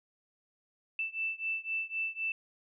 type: beating tone pair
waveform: sine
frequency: 2651 / 2654.9 Hz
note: E7 / E7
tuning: +9 / +12 cents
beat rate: 3.9 Hz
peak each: -35 / -36 dBFS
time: 0.99-2.32 s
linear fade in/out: 2 ms
effects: none